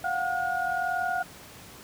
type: tone cluster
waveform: sine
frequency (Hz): 703 / 744 / 1438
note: F5 / F#5 / F#6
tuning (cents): +11 / +9 / -50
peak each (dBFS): -30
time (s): 0.04-1.23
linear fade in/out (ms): 5
effects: pink hiss -47 dBFS RMS until 1.83 s + high-pass 60 Hz 12 dB/octave